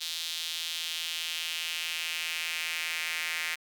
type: tone with high-pass filter sweep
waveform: square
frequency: 82.41 Hz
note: E2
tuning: in tune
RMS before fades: -34 dBFS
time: 0-3.56 s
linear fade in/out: 20 ms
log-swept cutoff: 3700 to 2100 Hz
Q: 2.7
effects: none